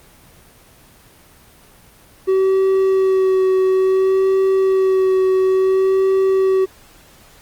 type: tone with vibrato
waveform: triangle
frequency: 380 Hz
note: F#4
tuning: 46 cents sharp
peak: -10 dBFS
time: 2.27-6.66 s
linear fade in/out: 20 ms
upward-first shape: sine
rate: 0.58 Hz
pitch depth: 16 cents each way
effects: pink hiss -47 dBFS RMS until 7.41 s + Opus 24 kbps